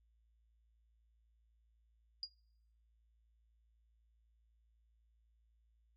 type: tone with exponential decay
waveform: sine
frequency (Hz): 4851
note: D#8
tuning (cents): -45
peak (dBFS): -35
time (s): 2.23-2.31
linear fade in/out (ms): 1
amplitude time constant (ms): 16
effects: noise-tail reverb RT60 0.8 s tail -26 dB re dry + added 56 Hz sine -70 dBFS peak until 5.96 s